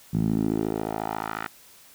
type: tone with band-pass filter sweep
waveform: 10% pulse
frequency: 54.1 Hz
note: A1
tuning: 29 cents flat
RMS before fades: -27 dBFS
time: 0.13-1.48 s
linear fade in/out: 10 ms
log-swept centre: 160 to 1600 Hz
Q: 2
effects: white hiss -52 dBFS RMS until 1.94 s